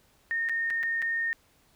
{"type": "tone with dropouts", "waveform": "sine", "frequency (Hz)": 1836, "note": "A#6", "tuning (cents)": -27, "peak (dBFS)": -26, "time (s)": [0.31, 1.33], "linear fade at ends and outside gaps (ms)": 0, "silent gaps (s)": [[0.488, 0.495], [0.702, 0.706], [0.83, 0.834], [1.019, 1.024]], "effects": ["pink hiss -64 dBFS RMS until 1.75 s"]}